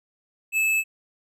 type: tone with tanh clipping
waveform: triangle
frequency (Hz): 2610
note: E7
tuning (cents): -18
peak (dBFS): -21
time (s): 0.52-0.84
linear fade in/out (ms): 50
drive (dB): 16
effects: none